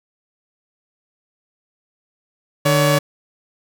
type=tone pair together; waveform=sawtooth; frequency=149.68 / 566 Hz; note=D3 / C#5; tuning=+33 / +36 cents; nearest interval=octave + major seventh; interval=2303 cents; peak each=-12 dBFS; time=2.65-2.99 s; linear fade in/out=10 ms; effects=none